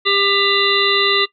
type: harmonic tone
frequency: 398.2 Hz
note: G4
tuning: 27 cents sharp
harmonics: 1 / 3 / 5 / 7 / 9 / 10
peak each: -20 / -20 / -20 / -20 / -20 / -20 dBFS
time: 0.05-1.26 s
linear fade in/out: 20 ms
effects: noise-tail reverb RT60 0.1 s tail -19 dB re dry